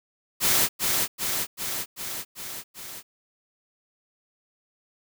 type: noise with echo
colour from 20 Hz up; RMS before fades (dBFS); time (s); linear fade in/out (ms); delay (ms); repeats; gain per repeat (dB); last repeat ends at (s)
white; -21; 0.4-0.69; 50; 390; 6; -3; 3.03
effects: none